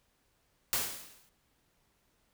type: noise with exponential decay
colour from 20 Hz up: white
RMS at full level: -28 dBFS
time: 0.73-1.29 s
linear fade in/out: 0 ms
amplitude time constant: 120 ms
effects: pink hiss -73 dBFS RMS until 2.33 s